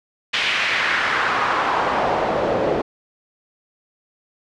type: noise with band-pass filter sweep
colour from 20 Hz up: pink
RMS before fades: -20 dBFS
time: 0.33-2.82 s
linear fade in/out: 10 ms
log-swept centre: 2800 to 430 Hz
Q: 1.8
effects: low-pass 5000 Hz 12 dB/octave